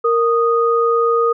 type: tone pair together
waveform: sine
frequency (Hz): 464.3 / 1239.5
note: A#4 / D#6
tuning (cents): -7 / -7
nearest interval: octave + perfect fourth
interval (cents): 1700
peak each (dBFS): -14 / -16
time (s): 0.04-1.33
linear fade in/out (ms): 10
effects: none